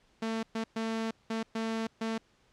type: tone bursts at uneven times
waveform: sawtooth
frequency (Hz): 224.2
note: A3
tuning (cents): +33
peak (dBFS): -27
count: 6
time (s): 0.22-0.43 / 0.55-0.64 / 0.76-1.11 / 1.3-1.43 / 1.55-1.87 / 2.01-2.18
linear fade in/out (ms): 5
effects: pink hiss -67 dBFS RMS until 2.52 s + low-pass 6000 Hz 12 dB/octave